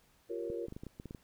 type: chord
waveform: sine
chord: G half-diminished seventh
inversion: third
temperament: equal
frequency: 349.2 / 392 / 466.2 / 554.4 Hz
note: F4 / G4 / Bb4 / Db5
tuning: 0 / 0 / 0 / 0 cents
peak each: -40 / -45 / -39 / -45 dBFS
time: 0.29-0.67 s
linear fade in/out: 20 ms
type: clicks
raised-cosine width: 3 ms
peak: -31 dBFS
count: 10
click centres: 0.501 / 0.684 / 0.724 / 0.765 / 0.835 / 0.867 / 0.999 / 1.057 / 1.109 / 1.148 s
effects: pink hiss -68 dBFS RMS until 1.23 s